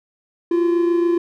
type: tone pair together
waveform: triangle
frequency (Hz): 342.7 / 369.8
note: F4 / F#4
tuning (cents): -33 / -1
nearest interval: minor second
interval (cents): 132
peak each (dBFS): -13 / -23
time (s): 0.51-1.18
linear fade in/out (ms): 5
effects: none